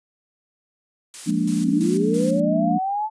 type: noise with tremolo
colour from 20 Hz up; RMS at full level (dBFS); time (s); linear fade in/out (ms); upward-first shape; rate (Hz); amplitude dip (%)
blue; -33; 1.14-2.4; 0; square; 3; 70
type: chord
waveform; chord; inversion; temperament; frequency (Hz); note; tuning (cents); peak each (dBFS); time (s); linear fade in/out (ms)
sine; Bb dominant seventh; second; equal; 174.61 / 207.7 / 233.1 / 293.7; F3 / Ab3 / Bb3 / D4; 0 / 0 / 0 / 0; -24; 1.26-2.79; 20
type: linear sweep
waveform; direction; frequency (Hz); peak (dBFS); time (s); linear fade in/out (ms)
sine; up; 232.9 to 880; -21; 1.62-3.1; 50
effects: resampled to 22050 Hz